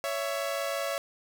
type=tone pair together; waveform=sawtooth; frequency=558.4 / 664 Hz; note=C#5 / E5; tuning=+13 / +12 cents; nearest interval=minor third; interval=299 cents; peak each=-28 / -29 dBFS; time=0.04-0.98 s; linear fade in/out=0 ms; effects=10-bit